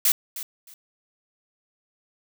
blue noise with echo, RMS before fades -19 dBFS, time 0.05-0.12 s, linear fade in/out 2 ms, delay 310 ms, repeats 2, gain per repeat -14 dB, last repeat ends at 0.74 s, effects none

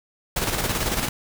pink noise with tremolo, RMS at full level -23 dBFS, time 0.36-1.09 s, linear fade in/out 5 ms, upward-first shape square, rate 18 Hz, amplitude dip 45%, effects none

